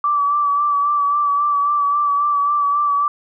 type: tone with vibrato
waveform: sine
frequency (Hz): 1158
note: D6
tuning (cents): -25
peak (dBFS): -14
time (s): 0.04-3.08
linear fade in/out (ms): 2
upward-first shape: sine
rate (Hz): 3.7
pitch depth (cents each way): 30
effects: none